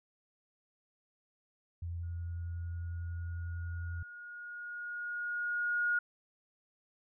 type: tone with vibrato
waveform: sine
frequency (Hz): 85.4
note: F2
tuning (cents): -38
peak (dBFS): -36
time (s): 1.82-4.03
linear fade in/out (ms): 5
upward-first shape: triangle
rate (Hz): 11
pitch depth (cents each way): 14
type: tone with exponential growth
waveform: sine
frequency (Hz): 1437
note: F6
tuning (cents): +49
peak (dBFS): -27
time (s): 2.03-5.99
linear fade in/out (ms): 5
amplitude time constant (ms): 860
effects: none